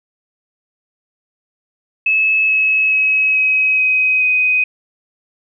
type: tone with pitch steps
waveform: sine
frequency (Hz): 2594 / 2576 / 2558 / 2541 / 2523 / 2506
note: E7 / E7 / D#7 / D#7 / D#7 / D#7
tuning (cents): -28 / -41 / +47 / +36 / +23 / +12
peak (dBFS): -11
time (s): 2.06-4.64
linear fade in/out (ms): 5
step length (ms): 430
effects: none